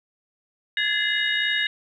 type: tone cluster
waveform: sine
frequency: 1671 / 1734 / 2069 / 2894 / 3731 Hz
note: G#6 / A6 / C7 / F#7 / A#7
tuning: +10 / -26 / -20 / -39 / +1 cents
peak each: -27 dBFS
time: 0.77-1.67 s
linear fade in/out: 2 ms
effects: tanh soft clip ceiling -9 dBFS